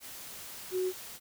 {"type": "tone in noise", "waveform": "sine", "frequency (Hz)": 370, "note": "F#4", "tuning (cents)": 0, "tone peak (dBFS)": -28, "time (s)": [0.71, 0.93], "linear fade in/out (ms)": 50, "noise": "white", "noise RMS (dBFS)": -45, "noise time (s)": [0, 1.2], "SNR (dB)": 14, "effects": []}